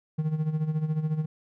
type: tone with tremolo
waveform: triangle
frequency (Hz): 155.56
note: D#3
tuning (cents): 0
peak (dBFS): -20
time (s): 0.18-1.26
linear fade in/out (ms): 10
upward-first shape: sine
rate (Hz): 14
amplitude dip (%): 70
effects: none